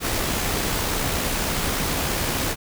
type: noise with amplitude modulation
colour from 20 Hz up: pink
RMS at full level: -23 dBFS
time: 0-2.56 s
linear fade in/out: 50 ms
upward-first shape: sine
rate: 63.4 Hz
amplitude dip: 25%
effects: none